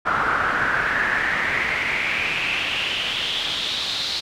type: noise with band-pass filter sweep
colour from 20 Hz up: brown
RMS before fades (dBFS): -23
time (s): 0.05-4.21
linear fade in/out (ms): 20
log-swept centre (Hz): 1300 to 4200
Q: 5
effects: none